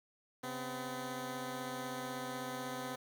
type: tone pair together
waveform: 10% pulse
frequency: 134.6 / 253.1 Hz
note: C3 / B3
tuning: +49 / +43 cents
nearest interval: major seventh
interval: 1094 cents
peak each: -38 / -32 dBFS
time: 0.43-2.96 s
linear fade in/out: 10 ms
effects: 10-bit